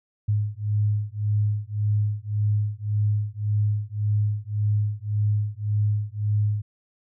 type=beating tone pair; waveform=sine; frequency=103.83 / 105.63 Hz; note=G#2 / G#2; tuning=0 / +30 cents; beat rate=1.8 Hz; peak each=-24 dBFS; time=0.28-6.62 s; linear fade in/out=10 ms; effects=none